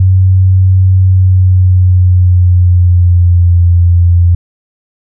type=tone with pitch glide; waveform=sine; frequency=93.7 to 86.92 Hz; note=F#2 to F2; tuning=+22 to -8 cents; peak=-3 dBFS; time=0-4.35 s; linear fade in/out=5 ms; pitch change=-130 cents; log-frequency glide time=1.02-3.61 s; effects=none